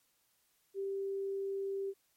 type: tone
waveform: sine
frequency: 392 Hz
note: G4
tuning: in tune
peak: -34 dBFS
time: 0.74-1.94 s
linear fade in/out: 50 ms
effects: white hiss -74 dBFS RMS until 2.16 s + MP3 64 kbps